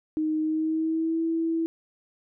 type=tone with pitch glide; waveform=sine; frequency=311.1 to 327.9 Hz; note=D#4 to E4; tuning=0 to -9 cents; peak=-23 dBFS; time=0.17-1.66 s; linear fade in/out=0 ms; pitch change=+91 cents; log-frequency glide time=0.4-1.22 s; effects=none